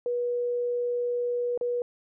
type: tone with dropouts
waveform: sine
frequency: 484.9 Hz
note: B4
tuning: 32 cents flat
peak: -25 dBFS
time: 0.06-1.82 s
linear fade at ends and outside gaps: 1 ms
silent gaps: 1.576-1.611 s
effects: none